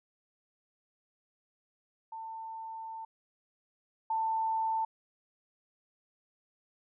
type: tone pair in turn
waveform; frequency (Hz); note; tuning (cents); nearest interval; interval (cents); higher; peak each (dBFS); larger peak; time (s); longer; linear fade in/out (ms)
sine; 895 / 890.4; A5 / A5; +29 / +20; unison; 9; first; -39 / -28; second; 2.12-3.05 / 4.1-4.85; first; 5
effects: none